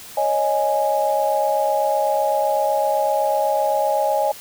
sine chord, C# suspended second, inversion none, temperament equal, 554.4 / 622.3 / 830.6 Hz, C#5 / D#5 / G#5, 0 / 0 / 0 cents, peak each -22 / -21 / -20 dBFS, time 0.17-4.32 s, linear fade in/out 5 ms, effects white hiss -39 dBFS RMS until 4.4 s

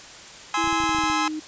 sawtooth chord, Ab augmented, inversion none, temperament just, 830.6 / 1038.3 / 1297.8 Hz, Ab5 / C6 / E6, 0 / -14 / -27 cents, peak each -22 dBFS, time 0.54-1.28 s, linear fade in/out 2 ms
sine tone with pitch glide, 329.6 to 309.3 Hz, E4 to D#4, 0 to -10 cents, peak -27 dBFS, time 0.57-1.4 s, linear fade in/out 10 ms, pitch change -110 cents, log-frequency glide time 0.69-1.19 s
clicks, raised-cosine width 5 ms, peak -26 dBFS, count 10, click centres 0.642 / 0.675 / 0.728 / 0.803 / 0.838 / 0.893 / 0.948 / 0.986 / 1.038 / 1.1 s
effects white hiss -42 dBFS RMS until 1.47 s + resampled to 16000 Hz

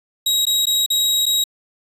sawtooth tone with dropouts, 3819 Hz, A#7, 41 cents sharp, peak -12 dBFS, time 0.26-1.44 s, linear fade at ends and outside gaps 5 ms, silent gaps 0.454-0.467 / 0.656-0.668 / 0.862-0.902 / 1.257-1.263 s, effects resampled to 32000 Hz

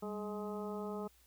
harmonic tone with a mistuned harmonic, 210 Hz, G#3, 19 cents sharp, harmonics 1 / 2 / 3 / 4 / 5 / 6, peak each -42 / -42 / -48 / -49 / -53 / -50 dBFS, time 0.02-1.08 s, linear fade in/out 10 ms, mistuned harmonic 1, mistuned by -85 cents, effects added 60 Hz sine -68 dBFS peak until 1.26 s + white hiss -68 dBFS RMS until 1.26 s

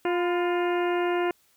harmonic tone with a mistuned harmonic, 352.3 Hz, F4, 15 cents sharp, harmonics 1 / 2 / 3 / 4 / 5 / 6 / 7 / 8, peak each -24 / -30 / -34 / -36 / -38 / -40 / -41 / -42 dBFS, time 0.05-1.31 s, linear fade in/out 2 ms, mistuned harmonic 3, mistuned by -55 cents, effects white hiss -64 dBFS RMS until 1.56 s

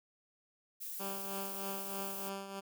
violet noise, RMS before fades -43 dBFS, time 0.8-2.3 s, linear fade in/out 20 ms
10% pulse tone with tremolo, 196 Hz, G3, in tune, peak -30 dBFS, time 0.99-2.61 s, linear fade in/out 20 ms, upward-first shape triangle, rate 3.2 Hz, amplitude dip 60%
effects none

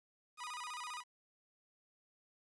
sawtooth tone with vibrato, 1100 Hz, C#6, 14 cents flat, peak -39 dBFS, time 0.37-1.04 s, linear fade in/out 50 ms, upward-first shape square, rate 15 Hz, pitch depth 200 cents each way, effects resampled to 24000 Hz + 11-bit

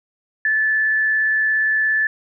sine tone with frequency modulation, 1743 Hz, A6, 17 cents flat, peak -15 dBFS, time 0.45-2.07 s, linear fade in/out 2 ms, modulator 96.7 Hz, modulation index 0.27, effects none

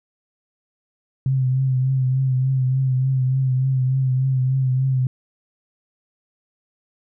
sine tone with vibrato, 130.81 Hz, C3, in tune, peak -16 dBFS, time 1.26-5.07 s, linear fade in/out 2 ms, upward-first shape triangle, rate 3.4 Hz, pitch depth 46 cents each way, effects none

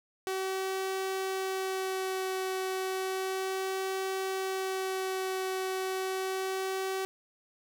sawtooth tone with vibrato, 379.4 Hz, F#4, 43 cents sharp, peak -27 dBFS, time 0.27-7.05 s, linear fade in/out 0 ms, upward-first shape sine, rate 0.33 Hz, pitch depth 11 cents each way, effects none

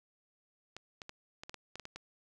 clicks, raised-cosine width 0.2 ms, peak -27 dBFS, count 10, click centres 0.766 / 1.018 / 1.094 / 1.435 / 1.495 / 1.543 / 1.756 / 1.797 / 1.854 / 1.96 s, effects none

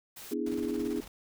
white noise, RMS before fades -46 dBFS, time 0.16-0.34 s, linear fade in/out 10 ms
sine chord, E dominant seventh, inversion second, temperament equal, 246.9 / 293.7 / 329.6 / 415.3 Hz, B3 / D4 / E4 / G#4, 0 / 0 / 0 / 0 cents, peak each -35 dBFS, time 0.31-1.01 s, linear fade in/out 10 ms
pink noise with tremolo, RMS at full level -46 dBFS, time 0.46-1.08 s, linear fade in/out 5 ms, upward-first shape square, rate 18 Hz, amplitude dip 45%
effects none

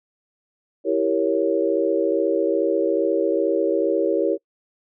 sine chord, E diminished seventh, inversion none, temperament equal, 329.6 / 392 / 466.2 / 554.4 Hz, E4 / G4 / Bb4 / Db5, 0 / 0 / 0 / 0 cents, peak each -23 dBFS, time 0.84-4.38 s, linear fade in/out 50 ms, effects noise-tail reverb RT60 0.1 s tail -25 dB re dry

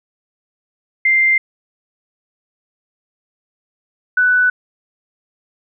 sine tone pair in turn, 2093 / 1490.7 Hz, C7 / F#6, 0 / +12 cents, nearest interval tritone, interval 588 cents, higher first, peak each -10 dBFS, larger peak neither, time 1.05-1.38 / 4.17-4.5 s, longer neither, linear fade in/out 5 ms, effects none

